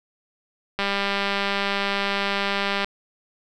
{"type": "click train", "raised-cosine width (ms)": 0.3, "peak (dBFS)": -8, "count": 410, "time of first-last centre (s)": [0.79, 2.845], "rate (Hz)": 199, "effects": []}